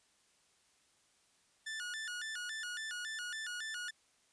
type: tone with vibrato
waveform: sawtooth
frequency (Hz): 1600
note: G6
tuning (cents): +35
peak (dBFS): -36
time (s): 1.66-3.91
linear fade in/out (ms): 10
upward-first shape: square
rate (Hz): 3.6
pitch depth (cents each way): 170
effects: white hiss -71 dBFS RMS until 4.32 s + resampled to 22050 Hz